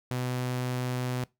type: tone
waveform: sawtooth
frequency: 125.7 Hz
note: B2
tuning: 31 cents sharp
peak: -25 dBFS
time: 0.11-1.24 s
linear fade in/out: 0 ms
effects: noise-tail reverb RT60 0.2 s tail -21 dB re dry

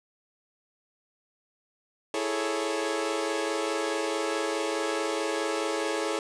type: chord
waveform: sawtooth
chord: A major seventh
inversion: second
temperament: equal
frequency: 329.6 / 415.3 / 440 / 554.4 Hz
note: E4 / G#4 / A4 / C#5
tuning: 0 / 0 / 0 / 0 cents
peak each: -29 dBFS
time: 2.14-6.19 s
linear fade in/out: 2 ms
effects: resampled to 22050 Hz + 8-bit

